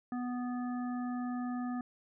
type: harmonic tone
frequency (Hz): 246.9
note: B3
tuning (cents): 0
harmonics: 1 / 3 / 5 / 7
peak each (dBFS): -34 / -44 / -47 / -53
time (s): 0.12-1.81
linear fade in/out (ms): 2
effects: none